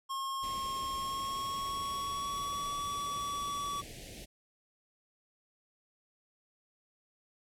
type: tone with pitch glide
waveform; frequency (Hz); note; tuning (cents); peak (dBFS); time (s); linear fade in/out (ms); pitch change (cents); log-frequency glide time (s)
square; 1078 to 1142.1; C#6 to D6; -49 to -49; -35; 0.09-3.82; 20; +100; 0.92-2.76
type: band-stop noise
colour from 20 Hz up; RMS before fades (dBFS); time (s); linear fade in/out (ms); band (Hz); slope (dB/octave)
pink; -47; 0.42-4.26; 20; 710 to 1900; 48
effects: low-pass 12000 Hz 12 dB/octave